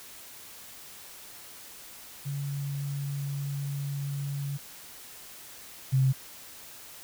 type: tone pair in turn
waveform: sine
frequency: 141 / 132.43 Hz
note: C#3 / C3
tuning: +30 / +21 cents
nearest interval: minor second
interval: 109 cents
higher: first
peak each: -30 / -20 dBFS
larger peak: second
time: 2.25-4.58 / 5.92-6.13 s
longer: first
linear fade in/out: 20 ms
effects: white hiss -47 dBFS RMS until 7.03 s